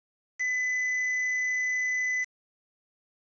triangle tone with quantisation, 2006 Hz, B6, 26 cents sharp, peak -24 dBFS, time 0.39-2.25 s, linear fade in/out 20 ms, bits 6, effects resampled to 16000 Hz

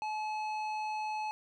square tone with low-pass filter, 858 Hz, A5, 44 cents flat, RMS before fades -36 dBFS, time 0.02-1.31 s, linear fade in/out 0 ms, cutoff 3700 Hz, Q 0.74, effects none

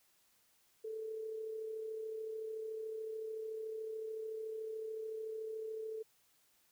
sine tone with amplitude modulation, 440 Hz, A4, in tune, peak -38 dBFS, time 0.84-6.03 s, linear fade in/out 10 ms, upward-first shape sine, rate 33.7 Hz, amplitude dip 40%, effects white hiss -72 dBFS RMS until 6.71 s

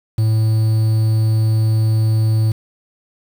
triangle tone with quantisation, 110 Hz, A2, in tune, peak -10 dBFS, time 0.18-2.52 s, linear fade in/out 5 ms, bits 6, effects none

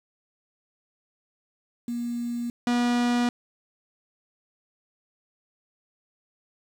sine / 45% pulse tone pair in turn, 238.4 / 242 Hz, A#3 / B3, +39 / -35 cents, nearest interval unison, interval 26 cents, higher second, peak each -27 / -21 dBFS, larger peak second, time 1.88-2.5 / 2.67-3.29 s, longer neither, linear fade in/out 2 ms, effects low-pass 7000 Hz 12 dB/octave + 8-bit

